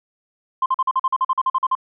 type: tone bursts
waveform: sine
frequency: 1047 Hz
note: C6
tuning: 1 cent sharp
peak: -14 dBFS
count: 14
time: 0.62-1.752 s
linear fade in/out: 5 ms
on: 40 ms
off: 44 ms
effects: tanh soft clip ceiling -10 dBFS